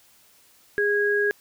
sine tone pair together, 410.8 / 1647 Hz, G#4 / G#6, -19 / -15 cents, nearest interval 2 octaves, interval 2404 cents, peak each -22 dBFS, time 0.78-1.31 s, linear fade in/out 0 ms, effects white hiss -57 dBFS RMS until 1.4 s

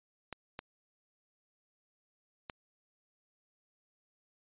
clicks, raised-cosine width 0.3 ms, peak -24 dBFS, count 3, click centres 0.327 / 0.591 / 2.498 s, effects resampled to 8000 Hz

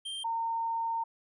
square / sine tone pair in turn, 3165 / 914.7 Hz, G7 / A#5, +16 / -33 cents, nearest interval octave + major sixth, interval 2149 cents, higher first, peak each -36 / -29 dBFS, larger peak second, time 0.05-0.24 / 0.24-1.04 s, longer second, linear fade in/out 10 ms, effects resampled to 24000 Hz

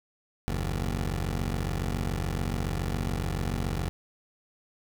15% pulse tone pair together, 47.08 / 79.1 Hz, F#1 / D#2, +31 / +29 cents, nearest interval major sixth, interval 898 cents, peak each -23 / -27 dBFS, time 0.48-3.89 s, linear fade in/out 0 ms, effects none

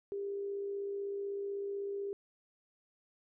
sine tone with amplitude modulation, 400 Hz, G4, 35 cents sharp, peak -34 dBFS, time 0.12-2.13 s, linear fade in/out 0 ms, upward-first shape sine, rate 56 Hz, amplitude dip 30%, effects none

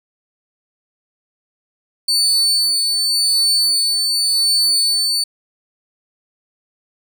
35% pulse tone with tremolo, 4499 Hz, C#8, 25 cents sharp, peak -11 dBFS, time 2.08-5.24 s, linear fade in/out 5 ms, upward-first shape sine, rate 0.89 Hz, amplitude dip 30%, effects none

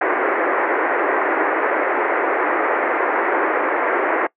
pink band-pass noise, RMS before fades -19 dBFS, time 0.01-4.27 s, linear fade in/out 5 ms, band 320 to 2100 Hz, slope 48 dB/octave, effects noise-tail reverb RT60 0.1 s tail -22 dB re dry

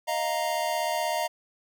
square chord, Eb suspended second, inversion none, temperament equal, 622.3 / 698.5 / 932.3 Hz, Eb5 / F5 / Bb5, 0 / 0 / 0 cents, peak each -31 dBFS, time 0.07-1.28 s, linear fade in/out 20 ms, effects none

